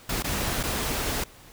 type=noise with dropouts; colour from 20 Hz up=pink; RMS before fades=-28 dBFS; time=0.09-1.24 s; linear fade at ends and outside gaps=5 ms; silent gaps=0.225-0.242 / 0.631-0.635 s; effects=pink hiss -50 dBFS RMS until 1.52 s